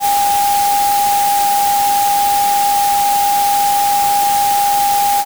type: tone in noise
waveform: sine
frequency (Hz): 810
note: G#5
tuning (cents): -43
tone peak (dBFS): -11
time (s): 0-5.25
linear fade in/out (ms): 50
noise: white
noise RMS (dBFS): -21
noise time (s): 0-5.25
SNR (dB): +7
effects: none